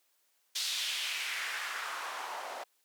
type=noise with band-pass filter sweep; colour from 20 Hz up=white; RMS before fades=-37 dBFS; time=0.55-2.64 s; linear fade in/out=10 ms; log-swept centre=4300 to 670 Hz; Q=1.9; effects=white hiss -73 dBFS RMS until 2.84 s + high-pass 400 Hz 12 dB/octave